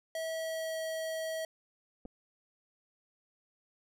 square tone with pitch glide, 647 to 642.5 Hz, E5 to E5, -32 to -45 cents, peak -35 dBFS, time 0.15-1.45 s, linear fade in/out 2 ms, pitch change -13 cents, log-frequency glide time 0.35-0.83 s
clicks, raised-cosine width 2 ms, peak -34 dBFS, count 2, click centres 2.053 / 2.057 s
effects none

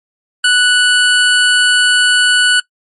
25% pulse tone, 1480 Hz, F#6, in tune, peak -4 dBFS, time 0.44-2.6 s, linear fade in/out 5 ms, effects noise-tail reverb RT60 0.1 s tail -21 dB re dry + MP3 48 kbps

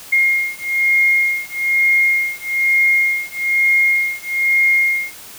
sine beating tone pair, 2137 / 2138.1 Hz, C7 / C7, +36 / +37 cents, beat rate 1.1 Hz, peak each -16 dBFS, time 0.12-5.14 s, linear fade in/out 10 ms, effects white hiss -37 dBFS RMS until 5.38 s

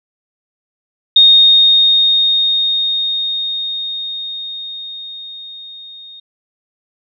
sine tone with level ramp, 3700 Hz, A#7, 14 cents flat, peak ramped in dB -3 to -33 dBFS, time 1.16-6.2 s, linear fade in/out 5 ms, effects none

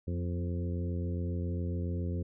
harmonic tone with a mistuned harmonic, 87.31 Hz, F2, in tune, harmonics 1 / 2 / 3 / 4 / 5 / 6, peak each -32 / -38 / -42 / -44 / -46 / -48 dBFS, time 0.07-2.23 s, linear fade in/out 10 ms, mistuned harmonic 3, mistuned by -30 cents, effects none

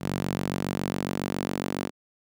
sawtooth tone with high-pass filter sweep, 47.25 Hz, F#1, 37 cents sharp, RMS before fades -30 dBFS, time 0-1.91 s, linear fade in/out 50 ms, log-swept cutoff 160 to 240 Hz, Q 1.6, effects none

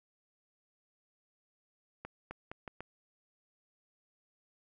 accelerating click train, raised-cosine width 0.5 ms, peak -27 dBFS, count 5, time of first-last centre 2.05-2.806 s, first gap 260 ms, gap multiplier 0.79, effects none

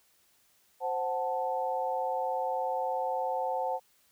sine chord, F# diminished, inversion second, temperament equal, 523.3 / 740 / 880 Hz, C5 / F#5 / A5, 0 / 0 / 0 cents, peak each -33 dBFS, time 0.8-3.8 s, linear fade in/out 50 ms, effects white hiss -67 dBFS RMS until 4.11 s

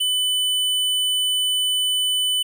square tone, 3000 Hz, F#7, 23 cents sharp, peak -19 dBFS, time 0-2.43 s, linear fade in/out 10 ms, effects 9-bit

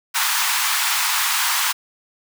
pink high-pass noise, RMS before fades -20 dBFS, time 0.14-1.73 s, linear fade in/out 20 ms, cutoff 880 Hz, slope 48 dB/octave, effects none

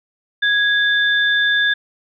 sine tone pair together, 1661.2 / 3554 Hz, G#6 / A7, 0 / +17 cents, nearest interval octave + minor second, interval 1317 cents, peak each -14 / -20 dBFS, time 0.42-1.74 s, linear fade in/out 10 ms, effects none

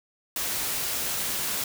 white noise, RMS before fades -29 dBFS, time 0.36-1.64 s, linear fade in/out 2 ms, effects none

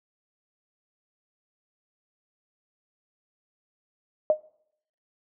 sine tone with exponential decay, 616 Hz, D#5, 17 cents flat, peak -13 dBFS, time 4.3-4.41 s, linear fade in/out 1 ms, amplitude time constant 23 ms, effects noise-tail reverb RT60 0.7 s tail -24 dB re dry

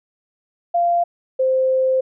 sine tone pair in turn, 692 / 521.5 Hz, F5 / C5, -16 / -6 cents, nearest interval perfect fourth, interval 490 cents, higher first, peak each -14 dBFS, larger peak neither, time 0.74-1.04 / 1.39-2.01 s, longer second, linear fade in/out 10 ms, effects none

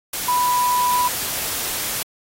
sine tone in noise, 987.8 Hz, B5, in tune, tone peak -16 dBFS, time 0.28-1.08 s, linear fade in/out 5 ms, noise white, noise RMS -25 dBFS, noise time 0.13-2.03 s, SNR +6 dB, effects AAC 48 kbps

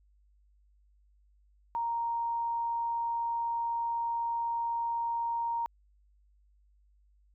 sine tone, 932 Hz, A#5, 1 cent flat, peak -29 dBFS, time 1.75-5.66 s, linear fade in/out 0 ms, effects added 50 Hz sine -62 dBFS peak until 7.34 s

